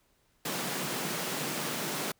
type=high-pass noise; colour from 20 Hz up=pink; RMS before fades=-34 dBFS; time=0.45-2.12 s; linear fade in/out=5 ms; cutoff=140 Hz; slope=48 dB/octave; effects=pink hiss -70 dBFS RMS until 2.19 s